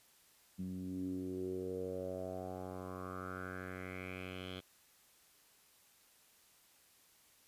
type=tone with low-pass filter sweep; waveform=10% pulse; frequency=92.5 Hz; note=F#2; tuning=in tune; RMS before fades=-43 dBFS; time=0.58-4.61 s; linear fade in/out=20 ms; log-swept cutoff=200 to 3400 Hz; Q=5.2; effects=white hiss -67 dBFS RMS until 7.47 s + resampled to 32000 Hz